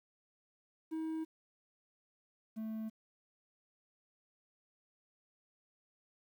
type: tone pair in turn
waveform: triangle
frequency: 319.3 / 220 Hz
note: D#4 / A3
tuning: +45 / 0 cents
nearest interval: tritone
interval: 645 cents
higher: first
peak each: -34 / -36 dBFS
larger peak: first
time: 0.91-1.25 / 2.56-2.9 s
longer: neither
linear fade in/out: 20 ms
effects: 11-bit